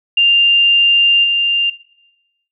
sine tone with level steps, 2794 Hz, F7, in tune, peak -8 / -12 dBFS, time 0.17-1.7 s, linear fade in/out 5 ms, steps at 1.23 s, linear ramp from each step 20 ms, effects noise-tail reverb RT60 1.0 s tail -19 dB re dry

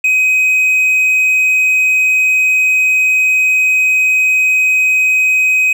triangle tone, 2521 Hz, D#7, 22 cents sharp, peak -7 dBFS, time 0.04-5.73 s, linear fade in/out 5 ms, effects none

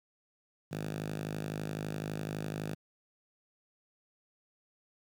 5% pulse tone with high-pass filter, 51.91 Hz, G#1, in tune, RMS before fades -38 dBFS, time 0.71-2.75 s, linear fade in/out 10 ms, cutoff 140 Hz, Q 3, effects 11-bit

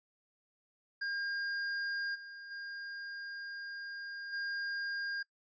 square tone with level steps, 1611 Hz, G6, 47 cents sharp, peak -35 / -47 / -42 / -36 dBFS, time 1.01-5.23 s, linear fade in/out 10 ms, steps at 2.14 / 2.5 / 4.32 s, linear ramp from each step 20 ms, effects noise-tail reverb RT60 0.1 s tail -23 dB re dry + resampled to 16000 Hz

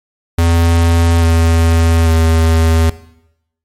square tone with pitch steps, 84 / 82.75 / 81.51 Hz, E2 / E2 / E2, +33 / +7 / -19 cents, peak -9 dBFS, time 0.38-2.9 s, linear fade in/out 5 ms, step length 840 ms, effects noise-tail reverb RT60 0.8 s tail -17 dB re dry + MP3 64 kbps

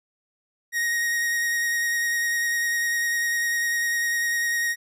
45% pulse tone with vibrato, 1876 Hz, A#6, 11 cents sharp, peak -22 dBFS, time 0.72-4.76 s, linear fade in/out 50 ms, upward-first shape square, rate 10 Hz, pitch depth 11 cents each way, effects none

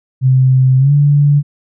sine tone with pitch glide, 130.3 to 144.58 Hz, C3 to D3, -7 to -27 cents, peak -6 dBFS, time 0.21-1.43 s, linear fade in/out 50 ms, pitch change +180 cents, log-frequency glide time 0.78-0.92 s, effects none

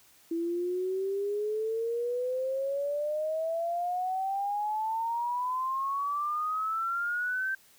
sine exponential sweep, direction up, 330 to 1568 Hz, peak -28 dBFS, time 0.31-7.55 s, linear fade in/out 5 ms, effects white hiss -60 dBFS RMS until 7.78 s

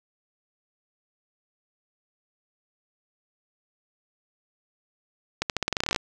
accelerating click train, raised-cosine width 0.2 ms, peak -7 dBFS, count 15, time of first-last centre 5.42-5.961 s, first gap 78 ms, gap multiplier 0.88, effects none

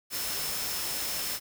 sine tone in noise, 5274 Hz, E8, in tune, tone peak -38 dBFS, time 0.1-1.4 s, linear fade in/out 50 ms, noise white, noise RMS -33 dBFS, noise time 0.1-1.4 s, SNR -8 dB, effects none

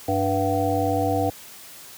harmonic tone with a mistuned harmonic, 97.7 Hz, G2, 5 cents flat, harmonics 1 / 3 / 5 / 7 / 8, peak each -26 / -26 / -26 / -26 / -26 dBFS, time 0.08-1.3 s, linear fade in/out 5 ms, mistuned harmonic 8, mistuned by -43 cents, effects white hiss -43 dBFS RMS until 1.97 s + high-pass 60 Hz 12 dB/octave

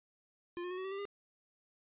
square tone with pitch steps, 349.2 / 357.8 / 366.6 / 375.6 / 384.8 / 394.2 / 403.9 Hz, F4 / F4 / F#4 / F#4 / G4 / G4 / G#4, 0 / +42 / -16 / +26 / -32 / +10 / -48 cents, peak -39 dBFS, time 0.57-1.053 s, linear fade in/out 0 ms, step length 69 ms, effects resampled to 8000 Hz

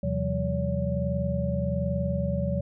sine tone cluster, 79.1 / 129.3 / 169.7 / 190.9 / 569 Hz, D#2 / C3 / F3 / G3 / C#5, +29 / -20 / -49 / -46 / +45 cents, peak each -31 dBFS, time 0.03-2.61 s, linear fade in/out 5 ms, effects none

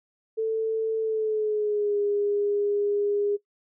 sine tone with pitch glide, 443.6 to 409.1 Hz, A4 to G#4, +14 to -26 cents, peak -22 dBFS, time 0.37-3.37 s, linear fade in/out 20 ms, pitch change -140 cents, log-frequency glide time 1-1.98 s, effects noise-tail reverb RT60 0.1 s tail -18 dB re dry

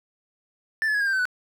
triangle tone with pitch steps, 1769 / 1718.6 / 1669.7 / 1622.2 / 1576 / 1531.1 / 1487.5 Hz, A6 / A6 / G#6 / G#6 / G6 / G6 / F#6, +9 / -41 / +9 / -41 / +9 / -41 / +9 cents, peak -19 dBFS, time 0.82-1.254 s, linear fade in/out 0 ms, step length 62 ms, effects none

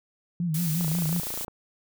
sine tone with vibrato, 164.81 Hz, E3, in tune, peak -24 dBFS, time 0.4-1.2 s, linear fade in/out 2 ms, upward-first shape sine, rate 5.6 Hz, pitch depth 120 cents each way
blue noise, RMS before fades -33 dBFS, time 0.54-1.45 s, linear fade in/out 5 ms
click train, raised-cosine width 1 ms, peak -24 dBFS, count 20, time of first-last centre 0.81-1.481 s, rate 28.3 Hz
effects none

